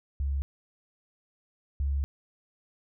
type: tone pair in turn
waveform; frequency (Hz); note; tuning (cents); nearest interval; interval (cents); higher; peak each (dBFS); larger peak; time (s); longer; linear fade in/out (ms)
sine; 69.3 / 69.69; C#2 / C#2; 0 / +10; unison; 10; second; -26 / -25; second; 0.2-0.42 / 1.8-2.04; second; 0
effects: none